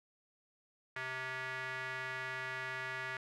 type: tone with band-pass filter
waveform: square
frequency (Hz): 129.8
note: C3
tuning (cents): -13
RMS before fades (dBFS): -41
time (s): 0.96-3.17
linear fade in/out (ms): 2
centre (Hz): 1800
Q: 2.8
effects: none